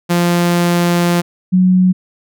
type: tone pair in turn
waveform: sawtooth / sine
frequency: 173.7 / 184.03 Hz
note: F3 / F#3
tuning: -9 / -9 cents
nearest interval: minor second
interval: 100 cents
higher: second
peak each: -7 dBFS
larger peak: neither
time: 0.09-1.22 / 1.52-1.93 s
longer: first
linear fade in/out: 20 ms
effects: none